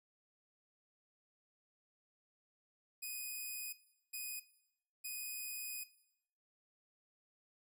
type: tone bursts at uneven times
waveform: 5% pulse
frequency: 2491 Hz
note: D#7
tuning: 1 cent sharp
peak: -32 dBFS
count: 3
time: 3.02-3.73 / 4.13-4.4 / 5.04-5.84 s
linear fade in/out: 10 ms
effects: noise-tail reverb RT60 0.8 s tail -17 dB re dry